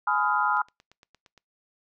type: chord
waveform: sine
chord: F half-diminished seventh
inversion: first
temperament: just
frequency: 838.1 / 1005.8 / 1257.2 / 1396.9 Hz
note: Ab5 / Cb6 / Eb6 / F6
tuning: +16 / +31 / +18 / 0 cents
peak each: -27 dBFS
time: 0.07-0.62 s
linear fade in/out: 5 ms
type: click train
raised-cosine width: 0.2 ms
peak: -35 dBFS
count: 8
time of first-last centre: 0.57-1.377 s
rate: 8.67 Hz
effects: noise-tail reverb RT60 0.2 s tail -24 dB re dry